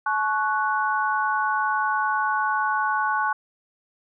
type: chord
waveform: sine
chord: F# minor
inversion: first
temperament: equal with one note detuned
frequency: 858.9 / 1108.7 / 1480 Hz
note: A5 / C#6 / F#6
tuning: -42 / 0 / 0 cents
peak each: -25 dBFS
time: 0.06-3.33 s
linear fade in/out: 5 ms
effects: none